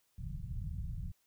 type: low-pass noise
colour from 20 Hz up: pink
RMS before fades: -40 dBFS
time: 0.18-1.12 s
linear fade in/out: 10 ms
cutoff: 170 Hz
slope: 48 dB/octave
effects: white hiss -75 dBFS RMS until 1.26 s